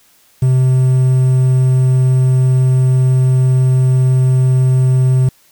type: tone with quantisation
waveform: triangle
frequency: 129 Hz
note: C3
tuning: 24 cents flat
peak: -6 dBFS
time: 0.42-5.29 s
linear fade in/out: 5 ms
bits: 6
effects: white hiss -51 dBFS RMS until 5.51 s